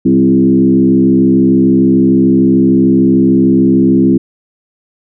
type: tone with frequency modulation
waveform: sine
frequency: 261.6 Hz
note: C4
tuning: in tune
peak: -5 dBFS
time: 0.05-4.18 s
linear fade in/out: 10 ms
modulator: 66.7 Hz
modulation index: 1.3
effects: none